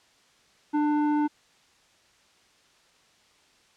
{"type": "tone with low-pass filter", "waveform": "square", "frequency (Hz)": 297.6, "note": "D4", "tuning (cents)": 23, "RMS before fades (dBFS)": -24, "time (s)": [0.73, 1.28], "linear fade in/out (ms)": 20, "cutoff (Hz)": 1000, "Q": 1.3, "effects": ["white hiss -61 dBFS RMS until 3.76 s", "low-pass 6000 Hz 12 dB/octave"]}